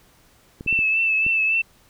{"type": "clicks", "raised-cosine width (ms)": 3, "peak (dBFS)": -21, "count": 5, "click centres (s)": [0.609, 0.663, 0.727, 0.79, 1.265]}
{"type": "tone with vibrato", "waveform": "sine", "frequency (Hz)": 2637, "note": "E7", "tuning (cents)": 0, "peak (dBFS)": -17, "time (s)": [0.67, 1.62], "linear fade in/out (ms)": 10, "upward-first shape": "triangle", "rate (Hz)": 3.6, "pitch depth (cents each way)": 39}
{"effects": ["pink hiss -56 dBFS RMS until 1.89 s"]}